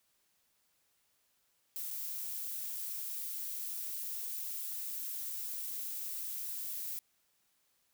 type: noise with dropouts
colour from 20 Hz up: violet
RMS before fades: -40 dBFS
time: 1.76-6.99 s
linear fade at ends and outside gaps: 0 ms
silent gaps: 1.905-1.91 s
effects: white hiss -75 dBFS RMS until 7.93 s